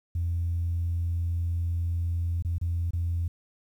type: tone with dropouts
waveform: sine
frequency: 85.3 Hz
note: F2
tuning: 40 cents flat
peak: -24 dBFS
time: 0.15-3.28 s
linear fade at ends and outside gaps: 5 ms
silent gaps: 2.424-2.448 / 2.583-2.613 / 2.908-2.933 s
effects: tanh soft clip ceiling -21 dBFS + 10-bit